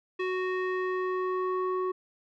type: tone with low-pass filter sweep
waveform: square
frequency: 370 Hz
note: F#4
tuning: in tune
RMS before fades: -30 dBFS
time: 0.19-1.92 s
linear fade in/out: 10 ms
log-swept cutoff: 2500 to 970 Hz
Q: 2.2
effects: none

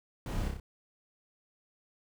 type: noise with echo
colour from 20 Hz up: brown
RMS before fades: -35 dBFS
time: 0.26-0.48 s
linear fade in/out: 2 ms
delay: 30 ms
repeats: 4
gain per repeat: -3 dB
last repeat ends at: 0.6 s
effects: none

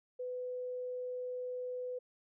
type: tone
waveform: sine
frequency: 500 Hz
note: B4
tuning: 21 cents sharp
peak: -37 dBFS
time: 0.19-1.99 s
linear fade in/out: 10 ms
effects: none

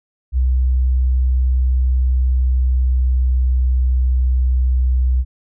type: tone with pitch glide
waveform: sine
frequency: 63.6 to 63.23 Hz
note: C2 to B1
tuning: -48 to +41 cents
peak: -12 dBFS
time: 0.32-5.25 s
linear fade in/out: 50 ms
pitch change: -11 cents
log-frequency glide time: 2.05-3.67 s
effects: none

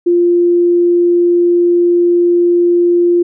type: tone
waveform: sine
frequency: 348.4 Hz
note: F4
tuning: 4 cents flat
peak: -7 dBFS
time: 0.06-3.23 s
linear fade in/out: 10 ms
effects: none

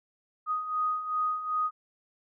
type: beating tone pair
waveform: sine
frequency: 1244.5 / 1247.1 Hz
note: D#6 / D#6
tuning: 0 / +4 cents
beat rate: 2.6 Hz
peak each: -34 / -28 dBFS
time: 0.46-1.71 s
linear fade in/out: 50 ms
effects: none

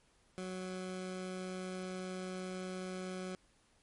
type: tone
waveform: 20% pulse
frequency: 185 Hz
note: F#3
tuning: in tune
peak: -35 dBFS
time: 0.38-3.35 s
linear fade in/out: 0 ms
effects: pink hiss -70 dBFS RMS until 3.82 s + MP3 48 kbps

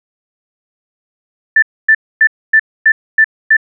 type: tone bursts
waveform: sine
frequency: 1767 Hz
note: A6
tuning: 7 cents sharp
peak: -4 dBFS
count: 7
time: 1.56-3.568 s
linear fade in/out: 5 ms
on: 64 ms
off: 260 ms
effects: none

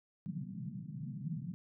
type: band-pass noise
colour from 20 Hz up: white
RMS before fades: -42 dBFS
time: 0.26-1.54 s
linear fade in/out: 0 ms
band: 130 to 200 Hz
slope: 48 dB/octave
effects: none

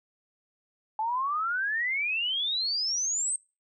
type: exponential sweep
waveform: sine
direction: up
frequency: 855 to 8480 Hz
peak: -26 dBFS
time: 0.99-3.36 s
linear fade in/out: 2 ms
effects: noise-tail reverb RT60 0.3 s tail -24 dB re dry

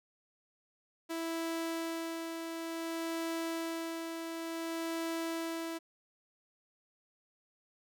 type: tone with tremolo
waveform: sawtooth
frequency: 329.6 Hz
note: E4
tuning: in tune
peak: -30 dBFS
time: 1.09-5.79 s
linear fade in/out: 20 ms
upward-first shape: sine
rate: 0.56 Hz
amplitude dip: 40%
effects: none

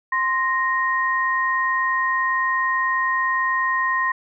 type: tone pair together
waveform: sine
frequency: 1046.5 / 1864.7 Hz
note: C6 / A#6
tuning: 0 / 0 cents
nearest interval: minor seventh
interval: 1000 cents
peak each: -21 dBFS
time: 0.12-4.12 s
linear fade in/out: 5 ms
effects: none

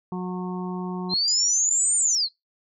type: harmonic tone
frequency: 182 Hz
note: F#3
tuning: 28 cents flat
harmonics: 1 / 2 / 4 / 5 / 6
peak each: -28 / -34 / -41 / -38 / -41 dBFS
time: 0.12-1.14 s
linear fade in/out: 2 ms
type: exponential two-way sweep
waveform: sine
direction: up then down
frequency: 4042 to 8900 to 4042 Hz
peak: -20 dBFS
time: 1.09-2.29 s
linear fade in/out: 50 ms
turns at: 1.96 s
type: tone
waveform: sine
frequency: 7040 Hz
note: A8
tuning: in tune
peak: -24 dBFS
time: 1.28-2.15 s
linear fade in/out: 0 ms
effects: noise-tail reverb RT60 0.2 s tail -26 dB re dry

